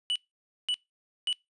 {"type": "tone bursts", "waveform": "triangle", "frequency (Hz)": 2960, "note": "F#7", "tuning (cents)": 0, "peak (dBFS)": -24, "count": 3, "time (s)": [0.1, 1.328], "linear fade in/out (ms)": 0, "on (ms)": 56, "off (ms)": 530, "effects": ["noise-tail reverb RT60 0.2 s tail -23 dB re dry", "resampled to 24000 Hz"]}